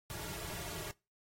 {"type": "noise with comb filter", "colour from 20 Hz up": "pink", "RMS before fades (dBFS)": -43, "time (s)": [0.1, 0.91], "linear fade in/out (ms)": 0, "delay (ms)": 3.9, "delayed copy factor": -0.95, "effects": ["noise-tail reverb RT60 0.3 s tail -25 dB re dry", "AAC 48 kbps"]}